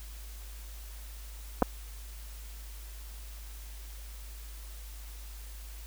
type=clicks; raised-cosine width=1 ms; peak=-10 dBFS; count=2; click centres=1.622 / 1.626 s; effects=added 52 Hz sine -42 dBFS peak until 5.86 s + white hiss -52 dBFS RMS until 5.86 s